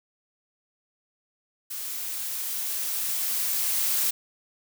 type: noise with level ramp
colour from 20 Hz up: blue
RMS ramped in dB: -34 to -24 dBFS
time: 1.7-4.11 s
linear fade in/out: 10 ms
effects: none